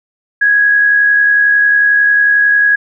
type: tone with amplitude modulation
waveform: sine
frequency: 1661.2 Hz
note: G#6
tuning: in tune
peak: -5 dBFS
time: 0.41-2.76 s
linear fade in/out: 10 ms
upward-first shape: sine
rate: 71.1 Hz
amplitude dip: 35%
effects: none